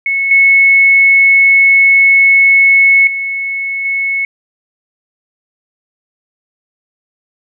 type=tone with level steps; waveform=sine; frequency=2198 Hz; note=C#7; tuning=15 cents flat; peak=-11 / -4 / -15 / -12 dBFS; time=0.06-4.25 s; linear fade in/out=2 ms; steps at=0.31 / 3.07 / 3.85 s; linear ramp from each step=2 ms; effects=none